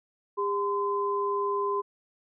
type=tone pair together; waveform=sine; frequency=403 / 1025 Hz; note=G4 / C6; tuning=+48 / -36 cents; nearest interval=octave + major third; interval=1616 cents; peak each=-28 dBFS; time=0.37-1.82 s; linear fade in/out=20 ms; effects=none